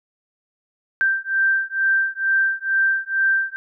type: beating tone pair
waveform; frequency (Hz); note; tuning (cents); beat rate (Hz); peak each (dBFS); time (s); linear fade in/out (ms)
sine; 1568 / 1570.2; G6 / G6; 0 / +2; 2.2; -20; 1.01-3.56; 0
effects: none